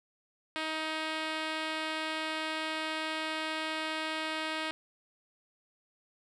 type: tone with low-pass filter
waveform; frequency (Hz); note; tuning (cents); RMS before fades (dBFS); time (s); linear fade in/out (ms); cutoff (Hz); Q
5% pulse; 314.9; D#4; +21; -35; 0.56-4.71; 0; 5600; 0.65
effects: none